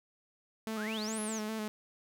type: tone with vibrato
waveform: sawtooth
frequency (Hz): 217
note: A3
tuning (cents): -24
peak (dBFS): -31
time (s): 0.67-1.68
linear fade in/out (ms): 0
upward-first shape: square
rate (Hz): 4.9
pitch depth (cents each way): 30
type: exponential two-way sweep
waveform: sine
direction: up then down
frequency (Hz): 1108.7 to 11190 to 5060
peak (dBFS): -39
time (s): 0.75-1.42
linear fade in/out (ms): 50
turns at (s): 1.21
effects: none